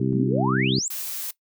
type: harmonic tone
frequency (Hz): 65.1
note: C2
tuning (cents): -8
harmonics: 2 / 3 / 4 / 5 / 6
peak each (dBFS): -24 / -26 / -27 / -28 / -29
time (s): 0-0.79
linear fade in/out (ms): 5
type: exponential sweep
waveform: sine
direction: up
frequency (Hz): 167.4 to 7960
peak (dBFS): -24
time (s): 0.13-0.88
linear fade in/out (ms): 0
type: noise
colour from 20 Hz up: blue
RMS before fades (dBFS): -31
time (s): 0.9-1.31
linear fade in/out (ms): 5
effects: noise-tail reverb RT60 0.1 s tail -18 dB re dry